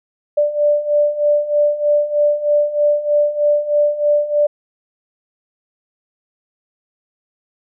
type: beating tone pair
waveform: sine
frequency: 587.3 / 590.5 Hz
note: D5 / D5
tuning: 0 / +9 cents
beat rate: 3.2 Hz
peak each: -18 / -14 dBFS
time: 0.37-4.47 s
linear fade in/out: 10 ms
effects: none